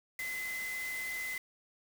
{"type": "tone in noise", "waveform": "sine", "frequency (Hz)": 2037, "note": "C7", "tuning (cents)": -47, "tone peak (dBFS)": -36, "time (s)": [0.19, 1.38], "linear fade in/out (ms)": 2, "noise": "white", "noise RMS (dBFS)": -45, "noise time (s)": [0.19, 1.38], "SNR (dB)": 6, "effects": []}